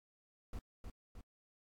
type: noise with echo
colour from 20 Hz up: brown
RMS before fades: -43 dBFS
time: 0.53-0.59 s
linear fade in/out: 2 ms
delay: 310 ms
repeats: 2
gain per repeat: -4 dB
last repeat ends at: 1.21 s
effects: AAC 64 kbps